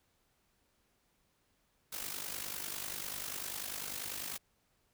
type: noise with amplitude modulation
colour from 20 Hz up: white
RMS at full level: -38 dBFS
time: 1.92-4.38 s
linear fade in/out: 10 ms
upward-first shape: sine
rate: 50.1 Hz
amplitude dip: 70%
effects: pink hiss -75 dBFS RMS until 4.93 s